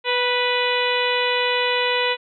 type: harmonic tone with a mistuned harmonic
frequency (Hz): 493.9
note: B4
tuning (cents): 0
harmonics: 1 / 2 / 3 / 4 / 5 / 6 / 7 / 8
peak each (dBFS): -23 / -25 / -30 / -26 / -26 / -27 / -29 / -31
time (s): 0.04-2.17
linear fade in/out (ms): 50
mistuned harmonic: 2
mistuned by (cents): -21
effects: none